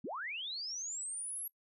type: linear sweep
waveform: sine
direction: up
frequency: 163.4 to 11540 Hz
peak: -38 dBFS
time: 0.04-1.48 s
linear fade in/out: 5 ms
effects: noise-tail reverb RT60 0.1 s tail -23 dB re dry